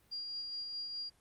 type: tone with tremolo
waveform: sine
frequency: 4800 Hz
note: D8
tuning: 37 cents sharp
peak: -37 dBFS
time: 0.11-1.1 s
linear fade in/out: 20 ms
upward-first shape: sine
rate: 4.8 Hz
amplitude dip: 30%
effects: pink hiss -69 dBFS RMS until 1.2 s + Opus 32 kbps